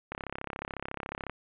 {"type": "click train", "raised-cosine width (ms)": 0.5, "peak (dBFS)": -20, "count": 41, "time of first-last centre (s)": [0.12, 1.296], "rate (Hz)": 34, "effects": ["resampled to 8000 Hz", "9-bit"]}